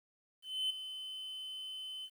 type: tone with ADSR envelope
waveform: triangle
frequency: 3049 Hz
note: G7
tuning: 49 cents flat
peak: -29 dBFS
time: 0.42-2.1 s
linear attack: 280 ms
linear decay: 9 ms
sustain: -11 dB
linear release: 59 ms
effects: 11-bit